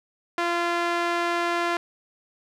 sawtooth tone with band-pass filter, 344.3 Hz, F4, 25 cents flat, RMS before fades -25 dBFS, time 0.38-1.77 s, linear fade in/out 2 ms, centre 1400 Hz, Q 0.75, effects none

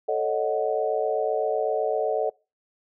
sine chord, D# half-diminished seventh, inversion second, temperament equal, 440 / 554.4 / 622.3 / 740 Hz, A4 / C#5 / D#5 / F#5, 0 / 0 / 0 / 0 cents, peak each -26 / -29 / -27 / -29 dBFS, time 0.08-2.3 s, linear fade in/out 10 ms, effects noise-tail reverb RT60 0.3 s tail -25 dB re dry

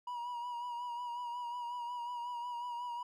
triangle tone with vibrato, 964 Hz, B5, 42 cents flat, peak -36 dBFS, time 0.07-3.03 s, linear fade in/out 5 ms, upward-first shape sine, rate 5.5 Hz, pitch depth 37 cents each way, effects none

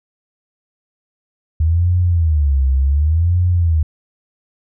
sine tone with vibrato, 77 Hz, D#2, 17 cents flat, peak -11 dBFS, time 1.6-3.83 s, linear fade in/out 5 ms, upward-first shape sine, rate 0.68 Hz, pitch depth 260 cents each way, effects none

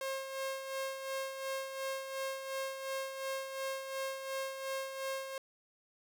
sawtooth tone with tremolo, 536 Hz, C5, 42 cents sharp, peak -31 dBFS, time 0.01-5.38 s, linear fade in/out 2 ms, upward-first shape sine, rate 2.8 Hz, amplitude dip 55%, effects none

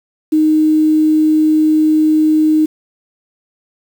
sine tone with quantisation, 310 Hz, D#4, 6 cents flat, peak -8 dBFS, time 0.32-2.66 s, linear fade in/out 10 ms, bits 6, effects none

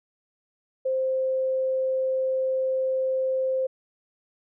sine tone, 523.3 Hz, C5, in tune, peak -22 dBFS, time 0.85-3.67 s, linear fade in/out 10 ms, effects none

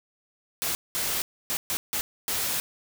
white noise bursts at uneven times, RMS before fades -28 dBFS, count 6, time 0.62-0.75 / 0.95-1.22 / 1.5-1.57 / 1.7-1.77 / 1.93-2.01 / 2.28-2.6 s, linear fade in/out 0 ms, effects none

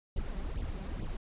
brown noise with flanger, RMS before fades -36 dBFS, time 0.16-1.17 s, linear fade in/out 5 ms, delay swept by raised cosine 0.27 to 5.27 ms, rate 2.3 Hz, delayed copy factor +0.8, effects resampled to 8000 Hz

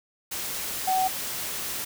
sine tone in noise, 753 Hz, F#5, 30 cents sharp, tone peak -21 dBFS, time 0.87-1.08 s, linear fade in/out 10 ms, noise white, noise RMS -32 dBFS, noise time 0.31-1.85 s, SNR +8 dB, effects none

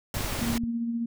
pink noise, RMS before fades -32 dBFS, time 0.14-0.58 s, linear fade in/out 2 ms
clicks, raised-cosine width 5 ms, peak -22 dBFS, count 9, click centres 0.169 / 0.209 / 0.247 / 0.325 / 0.39 / 0.43 / 0.5 / 0.53 / 0.637 s
sine tone with tremolo, 233.1 Hz, A#3, in tune, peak -25 dBFS, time 0.41-1.06 s, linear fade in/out 5 ms, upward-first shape sine, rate 15 Hz, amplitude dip 35%
effects none

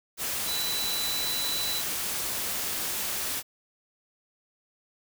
sine tone in noise, 3975 Hz, B7, 10 cents sharp, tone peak -30 dBFS, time 0.45-1.83 s, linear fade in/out 50 ms, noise white, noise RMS -31 dBFS, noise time 0.17-3.43 s, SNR -2 dB, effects none

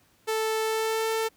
sawtooth tone with pitch glide, 440 to 445.6 Hz, A4 to A4, 0 to +22 cents, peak -21 dBFS, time 0.27-1.29 s, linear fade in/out 20 ms, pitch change +22 cents, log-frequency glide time 0.62-1.08 s, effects pink hiss -63 dBFS RMS until 1.36 s + high-pass 60 Hz 12 dB/octave

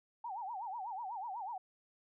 sine tone with vibrato, 850 Hz, G#5, 40 cents sharp, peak -39 dBFS, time 0.24-1.58 s, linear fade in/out 5 ms, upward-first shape sine, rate 8.1 Hz, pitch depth 230 cents each way, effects none

